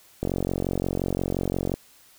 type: click train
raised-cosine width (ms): 2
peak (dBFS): -12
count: 70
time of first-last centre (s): 0.23-1.74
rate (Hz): 45.7
effects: white hiss -55 dBFS RMS until 2.18 s